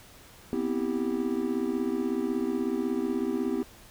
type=chord; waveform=triangle; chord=C major seventh; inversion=third; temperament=just; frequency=245.3 / 261.6 / 327 / 392.4 Hz; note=B3 / C4 / E4 / G4; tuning=-12 / 0 / -14 / +2 cents; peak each=-30 dBFS; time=0.53-3.63 s; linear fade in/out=0 ms; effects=pink hiss -52 dBFS RMS until 3.9 s